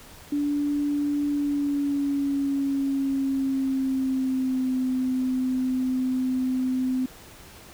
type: tone with pitch glide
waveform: sine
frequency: 290 to 256.9 Hz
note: D4 to C4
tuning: -22 to -32 cents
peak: -22 dBFS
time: 0.32-7.06 s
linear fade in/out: 5 ms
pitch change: -210 cents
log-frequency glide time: 1.27-4.78 s
effects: pink hiss -47 dBFS RMS until 7.73 s